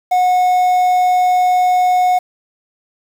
triangle tone with quantisation, 729 Hz, F#5, 26 cents flat, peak -8 dBFS, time 0.11-2.19 s, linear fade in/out 10 ms, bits 6, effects none

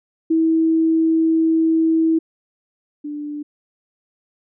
sine tone pair in turn, 323.7 / 295 Hz, E4 / D4, -31 / +8 cents, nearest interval major second, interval 161 cents, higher first, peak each -13 / -25 dBFS, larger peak first, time 0.3-2.19 / 3.04-3.43 s, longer first, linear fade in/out 10 ms, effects none

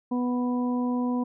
harmonic tone, 246.9 Hz, B3, in tune, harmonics 1 / 2 / 3 / 4, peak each -24 / -35 / -39 / -36 dBFS, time 0.11-1.24 s, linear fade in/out 10 ms, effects none

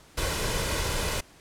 pink noise with comb filter, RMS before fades -28 dBFS, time 0.17-1.21 s, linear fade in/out 10 ms, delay 2 ms, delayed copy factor +0.5, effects pink hiss -54 dBFS RMS until 1.4 s + low-pass 11000 Hz 12 dB/octave

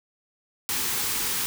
white band-stop noise, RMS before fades -27 dBFS, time 0.69-1.46 s, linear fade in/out 0 ms, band 520 to 770 Hz, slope 96 dB/octave, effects none

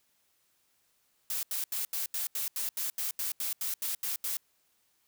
blue noise bursts, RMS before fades -33 dBFS, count 15, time 1.3-4.37 s, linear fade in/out 2 ms, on 130 ms, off 80 ms, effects white hiss -72 dBFS RMS until 5.07 s

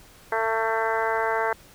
harmonic tone, 223.8 Hz, A3, 30 cents sharp, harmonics 2 / 3 / 4 / 5 / 6 / 7 / 8 / 9, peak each -28 / -29 / -27 / -32 / -33 / -30 / -36 / -35 dBFS, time 0.32-1.53 s, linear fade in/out 2 ms, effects pink hiss -51 dBFS RMS until 1.74 s

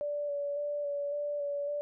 sine tone with vibrato, 578 Hz, D5, 28 cents flat, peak -31 dBFS, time 0.01-1.81 s, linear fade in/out 0 ms, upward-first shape square, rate 1.8 Hz, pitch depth 17 cents each way, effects none

